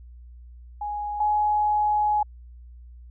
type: tone pair in turn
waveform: sine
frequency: 830.6 / 840.3 Hz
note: G#5 / G#5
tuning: 0 / +20 cents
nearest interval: unison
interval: 20 cents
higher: second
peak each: -27 / -19 dBFS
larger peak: second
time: 0.81-1.2 / 1.2-2.23 s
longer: second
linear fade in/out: 5 ms
effects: added 60 Hz sine -42 dBFS peak until 3.1 s